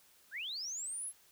sine linear sweep, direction up, 1396.9 to 11210 Hz, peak -38 dBFS, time 0.31-1.13 s, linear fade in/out 50 ms, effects white hiss -65 dBFS RMS until 1.31 s

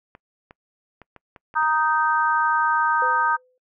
clicks, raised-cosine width 0.5 ms, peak -28 dBFS, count 7, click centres 0.151 / 0.509 / 1.017 / 1.163 / 1.362 / 1.541 / 1.628 s
harmonic tone, 311 Hz, D#4, 1 cent flat, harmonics 3 / 4 / 5, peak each -21 / -22 / -23 dBFS, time 1.55-3.37 s, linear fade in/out 20 ms
sine tone with exponential decay, 506 Hz, B4, 42 cents sharp, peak -26 dBFS, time 3.02-3.58 s, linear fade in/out 2 ms, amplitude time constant 120 ms
effects noise-tail reverb RT60 0.1 s tail -25 dB re dry

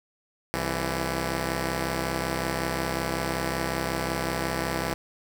5% pulse tone pair together, 65.41 / 166.59 Hz, C2 / E3, 0 / +19 cents, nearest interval octave + major third, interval 1619 cents, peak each -18 dBFS, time 0.54-4.94 s, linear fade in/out 0 ms, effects none

